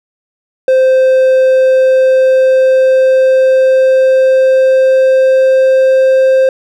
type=tone with pitch glide; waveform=triangle; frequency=521 to 526.1 Hz; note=C5 to C5; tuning=-7 to +9 cents; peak=-3 dBFS; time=0.68-6.49 s; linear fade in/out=2 ms; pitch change=+16 cents; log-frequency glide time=1.36-6.24 s; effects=none